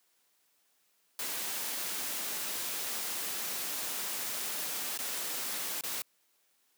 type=noise with dropouts; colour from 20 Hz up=white; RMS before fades=-36 dBFS; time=1.19-6.02 s; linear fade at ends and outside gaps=1 ms; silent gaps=4.976-4.989 / 5.81-5.836 s; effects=white hiss -72 dBFS RMS until 6.77 s + high-pass 200 Hz 12 dB/octave